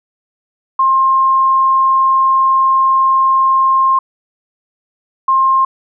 sine tone pair in turn, 1062 / 1062 Hz, C6 / C6, +25 / +25 cents, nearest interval unison, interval 0 cents, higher neither, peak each -8 dBFS, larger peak neither, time 0.79-3.99 / 5.28-5.65 s, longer first, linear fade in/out 5 ms, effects none

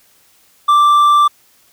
triangle tone with hard clipping, 1174.7 Hz, D6, in tune, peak -8 dBFS, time 0.68-1.28 s, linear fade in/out 10 ms, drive 7 dB, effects white hiss -52 dBFS RMS until 1.72 s

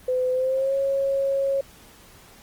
sine tone with pitch glide, 508 to 547.6 Hz, B4 to C#5, +49 to -21 cents, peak -20 dBFS, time 0.08-1.61 s, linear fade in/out 5 ms, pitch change +130 cents, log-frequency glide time 0.32-0.75 s, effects pink hiss -50 dBFS RMS until 2.42 s + Opus 24 kbps

